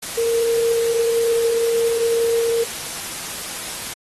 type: tone in noise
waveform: sine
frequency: 462.6 Hz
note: A#4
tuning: 13 cents flat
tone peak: -16 dBFS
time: 0.17-2.64 s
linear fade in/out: 10 ms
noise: white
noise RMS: -29 dBFS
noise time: 0.02-3.94 s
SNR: +10 dB
effects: AAC 32 kbps